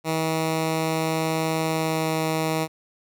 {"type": "tone with pitch glide", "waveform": "10% pulse", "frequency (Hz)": [160.2, 159.09], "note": ["E3", "D#3"], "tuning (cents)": [-49, 39], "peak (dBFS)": -14, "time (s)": [0.04, 2.68], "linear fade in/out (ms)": 50, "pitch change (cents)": -12, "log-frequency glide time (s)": [1.58, 2.18], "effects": []}